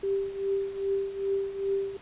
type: tone with tremolo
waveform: sine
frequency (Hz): 392.7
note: G4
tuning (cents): +3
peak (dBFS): -23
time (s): 0.03-1.97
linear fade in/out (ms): 5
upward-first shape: triangle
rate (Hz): 2.5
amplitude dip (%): 80
effects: pink hiss -51 dBFS RMS until 2.01 s + resampled to 8000 Hz